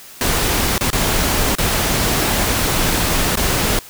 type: noise with dropouts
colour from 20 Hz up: pink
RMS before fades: -17 dBFS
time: 0.21-3.79 s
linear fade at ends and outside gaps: 1 ms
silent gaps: 0.78-0.809 / 0.903-0.93 / 1.552-1.584 / 3.356-3.372 s
effects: white hiss -39 dBFS RMS until 3.89 s